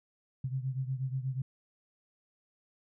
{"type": "beating tone pair", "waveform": "sine", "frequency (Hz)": [129.4, 137.7], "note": ["C3", "C#3"], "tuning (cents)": [-19, -11], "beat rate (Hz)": 8.3, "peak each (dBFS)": [-33, -37], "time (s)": [0.44, 1.42], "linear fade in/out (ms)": 5, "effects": []}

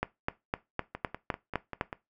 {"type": "two click trains", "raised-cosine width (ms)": 0.5, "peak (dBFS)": [-21, -13], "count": [6, 8], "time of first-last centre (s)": [[0.95, 1.928], [0.03, 1.811]], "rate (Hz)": [5.11, 3.93], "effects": ["noise-tail reverb RT60 0.2 s tail -18 dB re dry"]}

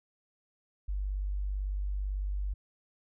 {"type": "tone", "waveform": "sine", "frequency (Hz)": 49, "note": "G1", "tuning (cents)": 0, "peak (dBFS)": -30, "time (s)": [0.88, 2.54], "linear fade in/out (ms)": 10, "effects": []}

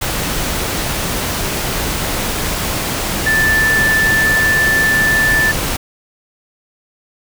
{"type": "tone in noise", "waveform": "sine", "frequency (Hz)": 1760, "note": "A6", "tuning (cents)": 0, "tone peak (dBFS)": -11, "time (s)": [3.26, 5.52], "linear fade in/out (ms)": 10, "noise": "pink", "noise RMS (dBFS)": -19, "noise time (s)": [0.01, 5.77], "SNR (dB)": 5, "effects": []}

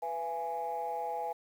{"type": "chord", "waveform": "sine", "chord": "E major", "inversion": "second", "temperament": "equal with one note detuned", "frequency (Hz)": [493.9, 676.6, 830.6], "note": ["B4", "E5", "G#5"], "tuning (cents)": [0, 45, 0], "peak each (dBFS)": [-39, -38, -34], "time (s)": [0.02, 1.33], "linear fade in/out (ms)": 10, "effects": ["tanh soft clip ceiling -27 dBFS", "10-bit"]}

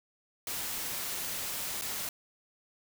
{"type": "noise with dropouts", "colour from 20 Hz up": "white", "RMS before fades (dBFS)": -36, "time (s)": [0.47, 2.09], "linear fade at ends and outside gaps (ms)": 2, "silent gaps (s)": [1.813, 1.82], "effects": []}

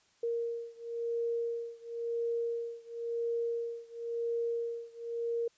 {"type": "beating tone pair", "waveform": "sine", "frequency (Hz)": [466.2, 467.16], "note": ["A#4", "A#4"], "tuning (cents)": [0, 4], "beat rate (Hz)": 0.96, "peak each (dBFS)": [-35, -36], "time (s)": [0.23, 5.48], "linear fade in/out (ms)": 5, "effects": ["white hiss -68 dBFS RMS until 5.57 s", "resampled to 16000 Hz"]}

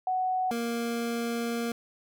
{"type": "tone pair in turn", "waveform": ["sine", "25% pulse"], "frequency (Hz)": [743, 234], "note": ["F#5", "A#3"], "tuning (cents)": [7, 7], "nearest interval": "octave + minor sixth", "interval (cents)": 2000, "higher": "first", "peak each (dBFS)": -25, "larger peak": "neither", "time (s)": [[0.07, 0.51], [0.51, 1.72]], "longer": "second", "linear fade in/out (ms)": 2, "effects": []}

